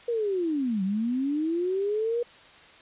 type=linear two-way sweep; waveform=sine; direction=down then up; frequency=483.8 to 185 to 483.8 Hz; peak=-24 dBFS; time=0.08-2.23 s; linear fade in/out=5 ms; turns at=0.83 s; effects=white hiss -51 dBFS RMS until 2.81 s + resampled to 8000 Hz